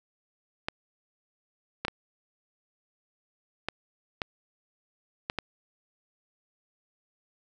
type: clicks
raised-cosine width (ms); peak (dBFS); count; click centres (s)
0.3; -13; 7; 0.685 / 1.85 / 1.882 / 3.686 / 4.218 / 5.299 / 5.387
effects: none